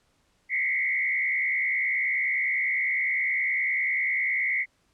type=tone with frequency modulation; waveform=sine; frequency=2100 Hz; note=C7; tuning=6 cents sharp; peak=-23 dBFS; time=0.49-4.66 s; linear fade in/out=50 ms; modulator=69.8 Hz; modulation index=1.8; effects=pink hiss -68 dBFS RMS until 4.93 s + low-pass 9000 Hz 12 dB/octave